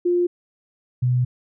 sine tone pair in turn, 352.2 / 124.8 Hz, F4 / B2, +15 / +19 cents, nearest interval octave + tritone, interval 1796 cents, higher first, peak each -16 dBFS, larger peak neither, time 0.05-0.27 / 1.02-1.25 s, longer second, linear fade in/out 10 ms, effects none

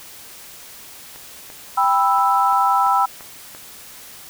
click train, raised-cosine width 0.5 ms, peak -24 dBFS, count 8, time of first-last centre 1.16-3.549 s, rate 2.93 Hz
sine chord, E minor, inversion first, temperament just, 791.1 / 988.9 / 1318.5 Hz, G5 / B5 / E6, +16 / +2 / 0 cents, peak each -18 dBFS, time 1.77-3.06 s, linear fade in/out 10 ms
effects white hiss -40 dBFS RMS until 4.29 s

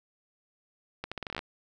accelerating click train, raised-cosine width 0.3 ms, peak -19 dBFS, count 11, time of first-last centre 1.04-1.391 s, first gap 76 ms, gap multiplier 0.81, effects none

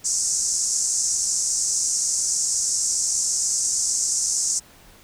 white band-pass noise, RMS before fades -23 dBFS, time 0.04-4.6 s, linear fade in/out 20 ms, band 5700 to 8100 Hz, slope 48 dB/octave, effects pink hiss -50 dBFS RMS until 5.03 s

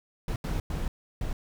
brown noise bursts at uneven times, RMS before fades -30 dBFS, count 4, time 0.28-0.36 / 0.44-0.6 / 0.7-0.88 / 1.21-1.33 s, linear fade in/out 2 ms, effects none

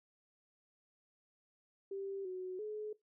sine tone with pitch steps, 391.9 / 369.6 / 425.4 Hz, G4 / F#4 / G#4, 0 / -2 / +42 cents, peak -39 dBFS, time 1.91-2.93 s, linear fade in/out 5 ms, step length 340 ms, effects noise-tail reverb RT60 0.2 s tail -21 dB re dry

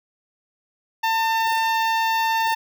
sawtooth tone with notch filter, 899 Hz, A5, 37 cents sharp, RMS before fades -21 dBFS, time 1.03-2.55 s, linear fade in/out 10 ms, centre 9200 Hz, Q 0.53, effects none

